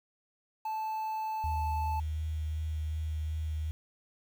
triangle tone, 875 Hz, A5, 10 cents flat, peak -30 dBFS, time 0.65-2 s, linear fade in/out 5 ms
sine tone with vibrato, 78 Hz, D#2, 5 cents sharp, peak -31 dBFS, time 1.44-3.71 s, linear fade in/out 0 ms, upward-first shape sine, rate 2.7 Hz, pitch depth 15 cents each way
effects 9-bit

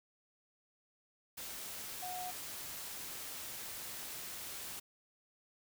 sine tone in noise, 728 Hz, F#5, 28 cents flat, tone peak -41 dBFS, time 2.02-2.31 s, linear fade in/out 10 ms, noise white, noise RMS -45 dBFS, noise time 1.37-4.8 s, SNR +1 dB, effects none

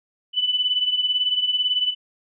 sine beating tone pair, 2987 / 3005 Hz, F#7 / F#7, +16 / +26 cents, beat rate 18 Hz, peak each -20 / -25 dBFS, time 0.33-1.95 s, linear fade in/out 50 ms, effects none

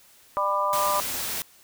harmonic tone, 198.7 Hz, G3, 24 cents sharp, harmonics 3 / 4 / 5 / 6, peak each -28 / -35 / -25 / -26 dBFS, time 0.37-1 s, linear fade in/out 0 ms
white noise, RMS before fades -30 dBFS, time 0.73-1.42 s, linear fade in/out 0 ms
effects white hiss -55 dBFS RMS until 1.63 s

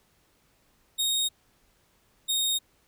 sawtooth tone pair in turn, 3729 / 3716 Hz, A#7 / A#7, 0 / -6 cents, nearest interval unison, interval 6 cents, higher first, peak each -21 dBFS, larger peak neither, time 0.98-1.29 / 2.28-2.59 s, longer neither, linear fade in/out 20 ms, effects pink hiss -66 dBFS RMS until 2.87 s

